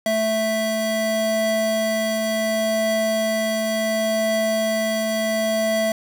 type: tone pair together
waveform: square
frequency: 220 / 659.3 Hz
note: A3 / E5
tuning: 0 / 0 cents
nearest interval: octave + perfect fifth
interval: 1900 cents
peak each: -26 / -21 dBFS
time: 0.06-5.92 s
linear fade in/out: 2 ms
effects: none